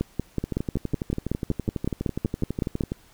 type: two click trains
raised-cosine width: 3 ms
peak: -14 / -11 dBFS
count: 31 / 16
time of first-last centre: 0.44-2.919 / 0.01-2.809 s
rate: 12.1 / 5.36 Hz
effects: pink hiss -56 dBFS RMS until 3.13 s